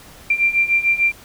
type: beating tone pair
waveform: sine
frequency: 2364 / 2370.7 Hz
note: D7 / D7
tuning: +11 / +16 cents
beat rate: 6.7 Hz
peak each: -19 / -16 dBFS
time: 0.3-1.12 s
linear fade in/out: 5 ms
effects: pink hiss -43 dBFS RMS until 1.24 s